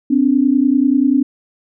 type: tone pair together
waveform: sine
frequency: 256.7 / 287 Hz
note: C4 / D4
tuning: -33 / -40 cents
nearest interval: major second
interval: 193 cents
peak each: -13 dBFS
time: 0.1-1.23 s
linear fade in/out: 10 ms
effects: none